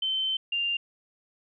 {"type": "tone pair in turn", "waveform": "sine", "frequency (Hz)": [3084, 2793], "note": ["G7", "F7"], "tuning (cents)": [-29, -1], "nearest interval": "major second", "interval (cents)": 172, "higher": "first", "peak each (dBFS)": -25, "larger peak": "neither", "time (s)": [[0.02, 0.37], [0.52, 0.77]], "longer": "first", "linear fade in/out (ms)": 5, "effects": []}